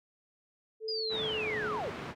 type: tone with pitch glide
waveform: sine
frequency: 440 to 425 Hz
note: A4 to G#4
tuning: 0 to +40 cents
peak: -35 dBFS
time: 0.8-1.81 s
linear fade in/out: 50 ms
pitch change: -60 cents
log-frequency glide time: 1.14-1.67 s
type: linear sweep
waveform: sine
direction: down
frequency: 5020 to 366.3 Hz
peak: -33 dBFS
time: 0.88-1.9 s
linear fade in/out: 5 ms
type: band-pass noise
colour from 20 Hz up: pink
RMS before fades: -41 dBFS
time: 1.09-2.15 s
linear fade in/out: 50 ms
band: 120 to 2500 Hz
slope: 12 dB/octave
effects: none